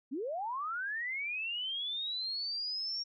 sine linear sweep, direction up, 233.6 to 5588 Hz, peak -34 dBFS, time 0.11-3.04 s, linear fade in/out 20 ms, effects none

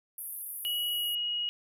white band-pass noise, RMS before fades -40 dBFS, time 0.18-1.15 s, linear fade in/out 2 ms, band 10000 to 14000 Hz, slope 96 dB/octave
sine tone with pitch glide, 2919 to 2894 Hz, F#7 to F#7, -24 to -39 cents, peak -29 dBFS, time 0.65-1.49 s, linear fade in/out 0 ms, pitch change -15 cents, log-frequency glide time 0.87-1.13 s
effects none

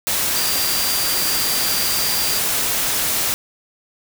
sine tone in noise, 4737 Hz, D8, 14 cents sharp, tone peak -24 dBFS, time 0.36-2.39 s, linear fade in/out 0 ms, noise white, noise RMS -20 dBFS, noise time 0.07-3.34 s, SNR -7 dB, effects none

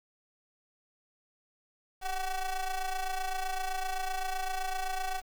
45% pulse ring-modulated tone, 380.9 Hz, G4, 50 cents flat, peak -28 dBFS, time 2.01-5.22 s, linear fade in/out 50 ms, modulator 367 Hz, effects 9-bit

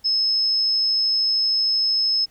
sine tone with amplitude modulation, 5190 Hz, E8, 28 cents flat, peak -16 dBFS, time 0.04-2.26 s, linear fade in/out 20 ms, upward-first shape sine, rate 113 Hz, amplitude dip 25%, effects pink hiss -59 dBFS RMS until 2.3 s

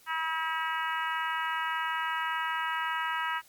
harmonic tone, 321.7 Hz, E4, 42 cents flat, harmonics 3 / 4 / 5 / 6 / 7 / 8 / 9, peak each -33 / -34 / -35 / -37 / -43 / -44 / -41 dBFS, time 0.06-3.42 s, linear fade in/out 50 ms, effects white hiss -59 dBFS RMS until 3.48 s + MP3 96 kbps

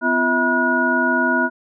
sine tone cluster, 252.5 / 344.6 / 648 / 968 / 1450 Hz, B3 / F4 / E5 / B5 / F#6, +39 / -23 / -30 / -35 / -35 cents, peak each -21 / -25 / -24 / -23 / -18 dBFS, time 0.01-1.5 s, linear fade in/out 50 ms, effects none

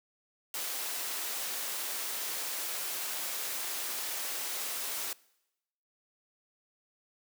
white high-pass noise, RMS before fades -36 dBFS, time 0.54-5.13 s, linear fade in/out 2 ms, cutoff 370 Hz, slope 12 dB/octave, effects noise-tail reverb RT60 0.9 s tail -23 dB re dry

